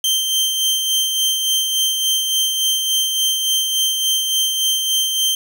sawtooth tone with tremolo, 3136 Hz, G7, in tune, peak -11 dBFS, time 0.04-5.35 s, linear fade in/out 2 ms, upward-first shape sine, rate 3.5 Hz, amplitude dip 40%, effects none

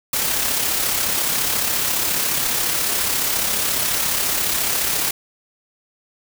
white noise with amplitude modulation, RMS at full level -19 dBFS, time 0.13-5.11 s, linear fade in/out 5 ms, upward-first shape sine, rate 34.4 Hz, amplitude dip 35%, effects none

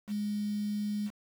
sine tone with quantisation, 207.7 Hz, G#3, in tune, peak -30 dBFS, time 0.07-1.11 s, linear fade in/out 50 ms, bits 8, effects none

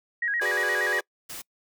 sine tone with vibrato, 1767 Hz, A6, 7 cents sharp, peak -24 dBFS, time 0.22-1 s, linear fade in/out 5 ms, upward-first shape square, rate 8.5 Hz, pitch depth 120 cents each way
sawtooth chord, G# half-diminished seventh, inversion third, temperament equal, 370 / 415.3 / 493.9 / 587.3 Hz, F#4 / G#4 / B4 / D5, 0 / 0 / 0 / 0 cents, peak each -30 dBFS, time 0.41-1.01 s, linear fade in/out 10 ms
white noise, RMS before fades -38 dBFS, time 1.29-1.42 s, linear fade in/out 10 ms
effects noise-tail reverb RT60 0.1 s tail -26 dB re dry

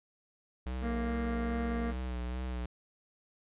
square tone with vibrato, 62.1 Hz, B1, 10 cents sharp, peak -35 dBFS, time 0.66-2.66 s, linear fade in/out 5 ms, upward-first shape sine, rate 2.4 Hz, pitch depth 43 cents each way
harmonic tone, 233.1 Hz, A#3, in tune, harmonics 1 / 2 / 3 / 5 / 6 / 7 / 8 / 9, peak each -34 / -40 / -44 / -48 / -50 / -51 / -52 / -53 dBFS, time 0.81-1.94 s, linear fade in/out 50 ms
effects resampled to 8000 Hz

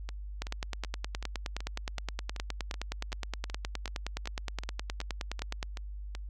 two click trains, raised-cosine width 0.2 ms, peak -17 / -23 dBFS, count 51 / 17, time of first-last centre 0.42-5.628 / 0.09-6.151 s, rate 9.6 / 2.64 Hz, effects added 50 Hz sine -38 dBFS peak until 6.29 s

